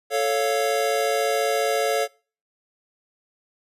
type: chord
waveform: square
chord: A augmented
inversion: none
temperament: equal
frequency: 440 / 554.4 / 698.5 Hz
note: A4 / C#5 / E#5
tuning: 0 / 0 / 0 cents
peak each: -25 / -25 / -26 dBFS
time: 0.1-2.08 s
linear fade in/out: 50 ms
effects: noise-tail reverb RT60 0.4 s tail -25 dB re dry + resampled to 32000 Hz